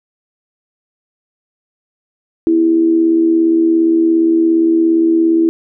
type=tone with amplitude modulation; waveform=sine; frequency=329.6 Hz; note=E4; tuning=in tune; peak=-6 dBFS; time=2.47-5.49 s; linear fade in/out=0 ms; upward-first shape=sine; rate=77.3 Hz; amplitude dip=50%; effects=none